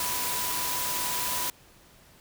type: tone in noise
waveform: sine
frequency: 987.8 Hz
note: B5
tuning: in tune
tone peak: -35 dBFS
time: 0-1.5 s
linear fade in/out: 2 ms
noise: white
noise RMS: -30 dBFS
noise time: 0-1.5 s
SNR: -8 dB
effects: pink hiss -56 dBFS RMS until 2.2 s